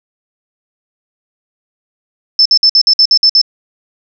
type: tone bursts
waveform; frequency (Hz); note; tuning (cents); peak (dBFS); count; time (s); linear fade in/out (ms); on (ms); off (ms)
sine; 5274; E8; 0; -4; 9; 2.39-3.415; 2; 65; 55
effects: none